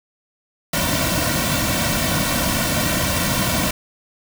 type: noise with comb filter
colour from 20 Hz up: pink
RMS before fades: -20 dBFS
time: 0.73-3.71 s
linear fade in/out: 5 ms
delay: 2.4 ms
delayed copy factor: -0.85
effects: none